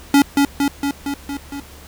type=tone with echo; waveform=square; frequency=281.6 Hz; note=C#4; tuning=27 cents sharp; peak=-9 dBFS; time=0.14-0.22 s; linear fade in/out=2 ms; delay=230 ms; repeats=6; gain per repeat=-3 dB; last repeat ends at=1.6 s; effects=added 71 Hz sine -42 dBFS peak until 1.87 s + pink hiss -42 dBFS RMS until 1.87 s